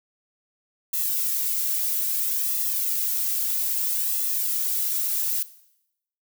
violet noise with flanger, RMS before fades -25 dBFS, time 0.93-5.43 s, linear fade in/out 5 ms, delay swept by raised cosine 1.3 to 2.8 ms, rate 0.61 Hz, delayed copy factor -0.8, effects noise-tail reverb RT60 0.8 s tail -17 dB re dry

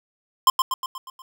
square tone with echo, 1046.5 Hz, C6, in tune, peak -12 dBFS, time 0.47-0.5 s, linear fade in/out 2 ms, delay 120 ms, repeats 6, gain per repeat -5 dB, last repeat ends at 1.22 s, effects none

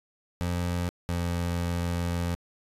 25% pulse tone pair in turn, 87.7 / 86.49 Hz, F2 / F2, +8 / -16 cents, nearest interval unison, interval 24 cents, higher first, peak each -23 dBFS, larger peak neither, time 0.41-0.89 / 1.09-2.35 s, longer second, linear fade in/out 0 ms, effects resampled to 32000 Hz

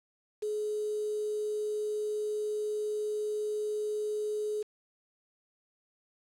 sine tone with quantisation, 422.8 Hz, G#4, 31 cents sharp, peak -30 dBFS, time 0.42-4.63 s, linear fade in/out 10 ms, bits 8, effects low-pass 10000 Hz 12 dB/octave

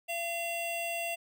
square tone pair together, 681 / 2736 Hz, F5 / F7, -44 / -36 cents, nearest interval 2 octaves, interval 2408 cents, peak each -36 / -36 dBFS, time 0.08-1.16 s, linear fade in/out 20 ms, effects none

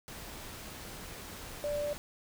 sine tone in noise, 586 Hz, D5, 4 cents flat, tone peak -31 dBFS, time 1.64-1.93 s, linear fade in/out 0 ms, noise pink, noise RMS -45 dBFS, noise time 0.08-1.98 s, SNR +11 dB, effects none

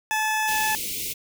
20% pulse tone, 866 Hz, A5, 28 cents flat, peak -17 dBFS, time 0.11-0.75 s, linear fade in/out 0 ms
white band-stop noise, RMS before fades -30 dBFS, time 0.47-1.14 s, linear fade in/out 20 ms, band 500 to 2100 Hz, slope 96 dB/octave
effects none

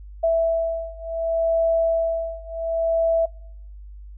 sine beating tone pair, 659.3 / 659.98 Hz, E5 / E5, 0 / +2 cents, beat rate 0.68 Hz, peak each -21 / -22 dBFS, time 0.23-3.26 s, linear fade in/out 10 ms, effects noise-tail reverb RT60 0.7 s tail -26 dB re dry + added 50 Hz sine -37 dBFS peak until 4.17 s

